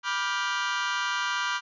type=chord; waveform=sawtooth; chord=G dominant seventh; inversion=first; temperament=just; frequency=980 / 1176 / 1411.2 / 1568 Hz; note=B5 / D6 / F6 / G6; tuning=-14 / +2 / +18 / 0 cents; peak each=-28 dBFS; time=0.03-1.61 s; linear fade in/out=50 ms; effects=resampled to 16000 Hz